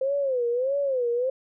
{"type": "tone with vibrato", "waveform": "sine", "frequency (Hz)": 518, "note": "C5", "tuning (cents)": -17, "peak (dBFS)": -22, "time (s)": [0.01, 1.3], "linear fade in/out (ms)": 5, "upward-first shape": "sine", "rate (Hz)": 1.6, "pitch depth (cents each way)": 160, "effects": []}